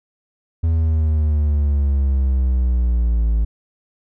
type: linear sweep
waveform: triangle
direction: down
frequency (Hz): 82.41 to 54.2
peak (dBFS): -12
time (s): 0.63-3.45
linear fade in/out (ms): 10
effects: none